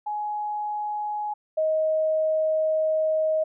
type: tone pair in turn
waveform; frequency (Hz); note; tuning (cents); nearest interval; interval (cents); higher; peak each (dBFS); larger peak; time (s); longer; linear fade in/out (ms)
sine; 839 / 628.5; G#5 / D#5; +17 / +17; perfect fourth; 500; first; -26 / -20; second; 0.06-1.34 / 1.57-3.44; second; 10
effects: none